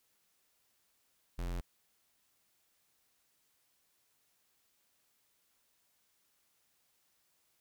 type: tone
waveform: square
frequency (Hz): 43.66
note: F1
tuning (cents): 0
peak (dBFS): -36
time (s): 1.38-1.61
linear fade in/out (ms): 10
effects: white hiss -75 dBFS RMS until 7.6 s